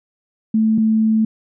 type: tone pair in turn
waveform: sine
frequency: 219.8 / 219.8 Hz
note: A3 / A3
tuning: -2 / -2 cents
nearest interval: unison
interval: 0 cents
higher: neither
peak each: -12 dBFS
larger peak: neither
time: 0.54-0.78 / 0.78-1.25 s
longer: second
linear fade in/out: 5 ms
effects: none